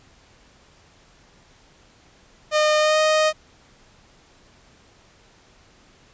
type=tone with pitch glide; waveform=sawtooth; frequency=610 to 621 Hz; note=D#5 to D#5; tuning=-34 to -3 cents; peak=-12 dBFS; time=2.51-3.33 s; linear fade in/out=50 ms; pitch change=+31 cents; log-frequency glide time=2.78-2.99 s; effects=pink hiss -54 dBFS RMS until 6.13 s + resampled to 16000 Hz